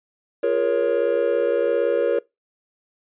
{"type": "chord", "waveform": "triangle", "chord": "Bb minor seventh", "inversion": "second", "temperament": "equal with one note detuned", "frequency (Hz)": [349.2, 415.3, 472.9, 554.4], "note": ["F4", "Ab4", "Bb4", "Db5"], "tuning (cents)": [0, 0, 25, 0], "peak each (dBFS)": [-25, -24, -19, -20], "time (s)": [0.43, 2.19], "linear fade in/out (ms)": 5, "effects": ["noise-tail reverb RT60 0.2 s tail -23 dB re dry", "resampled to 8000 Hz"]}